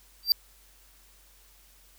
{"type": "tone with exponential growth", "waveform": "square", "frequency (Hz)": 4699, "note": "D8", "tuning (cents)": 0, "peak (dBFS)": -14, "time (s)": [0.23, 0.32], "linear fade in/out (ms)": 1, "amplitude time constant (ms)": 19, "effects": ["added 47 Hz sine -59 dBFS peak until 1.98 s", "white hiss -59 dBFS RMS until 1.98 s"]}